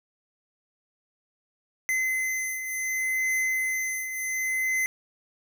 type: beating tone pair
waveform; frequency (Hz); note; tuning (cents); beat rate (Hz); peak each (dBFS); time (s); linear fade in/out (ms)
square; 2049 / 2049.68; C7 / C7; -37 / -36; 0.68; -27 / -34; 1.89-4.86; 0
effects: none